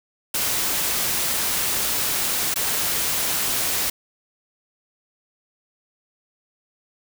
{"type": "noise with dropouts", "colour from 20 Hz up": "white", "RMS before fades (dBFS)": -23, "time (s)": [0.34, 3.9], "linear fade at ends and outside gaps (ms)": 5, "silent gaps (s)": [2.542, 2.558], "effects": []}